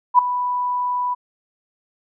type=tone with ADSR envelope; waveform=sine; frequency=987.8 Hz; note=B5; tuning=in tune; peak=-5 dBFS; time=0.14-1.15 s; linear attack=47 ms; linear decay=5 ms; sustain=-14 dB; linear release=20 ms; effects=none